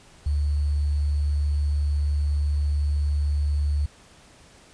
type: tone with sample-and-hold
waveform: sine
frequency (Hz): 73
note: D2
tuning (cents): -10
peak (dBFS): -20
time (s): 0.26-3.86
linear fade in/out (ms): 5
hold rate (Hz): 4410
effects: pink hiss -52 dBFS RMS until 4.73 s + resampled to 22050 Hz